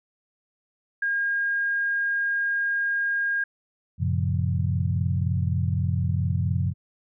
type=tone; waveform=sine; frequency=1620 Hz; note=G#6; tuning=43 cents flat; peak=-22 dBFS; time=1.02-3.44 s; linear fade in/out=5 ms
type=chord; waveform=sine; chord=Gb major seventh; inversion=none; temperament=equal with one note detuned; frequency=92.5 / 116.54 / 135.9 / 174.61 Hz; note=Gb2 / Bb2 / Db3 / F3; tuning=0 / 0 / -34 / 0 cents; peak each=-24 / -30 / -27 / -30 dBFS; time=3.98-6.74 s; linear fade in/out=50 ms
effects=none